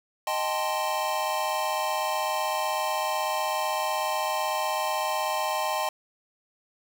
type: chord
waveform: square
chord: A half-diminished seventh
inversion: second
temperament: equal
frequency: 622.3 / 784 / 880 / 1046.5 Hz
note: Eb5 / G5 / A5 / C6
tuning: 0 / 0 / 0 / 0 cents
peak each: -32 dBFS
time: 0.27-5.89 s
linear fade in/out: 2 ms
effects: none